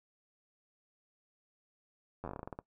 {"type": "slowing click train", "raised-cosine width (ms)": 1, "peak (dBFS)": -27, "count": 13, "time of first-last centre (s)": [2.24, 2.589], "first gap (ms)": 10, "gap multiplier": 1.18, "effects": ["noise-tail reverb RT60 0.1 s tail -19 dB re dry"]}